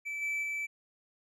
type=tone with level steps; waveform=triangle; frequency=2315 Hz; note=D7; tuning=25 cents flat; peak=-33 / -29 / -31 dBFS; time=0.05-0.67 s; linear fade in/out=20 ms; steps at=0.21 / 0.42 s; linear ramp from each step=20 ms; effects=resampled to 32000 Hz